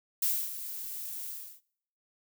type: noise with ADSR envelope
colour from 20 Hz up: violet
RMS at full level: -27 dBFS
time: 0.22-1.61 s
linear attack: 5 ms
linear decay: 270 ms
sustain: -12 dB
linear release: 320 ms
effects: noise-tail reverb RT60 0.7 s tail -24 dB re dry